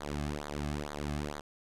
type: tone with flanger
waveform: sawtooth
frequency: 73.5 Hz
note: D2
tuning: 2 cents sharp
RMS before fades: -37 dBFS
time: 0-1.41 s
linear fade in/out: 10 ms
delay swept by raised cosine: 0.36 to 2.16 ms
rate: 2.2 Hz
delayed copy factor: -1
effects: low-pass 10000 Hz 12 dB/octave